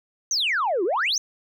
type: exponential two-way sweep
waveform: sine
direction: down then up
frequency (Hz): 6510 to 329.6 to 6510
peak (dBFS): -19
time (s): 0.31-1.18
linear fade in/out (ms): 2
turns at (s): 0.84
effects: tanh soft clip ceiling -17 dBFS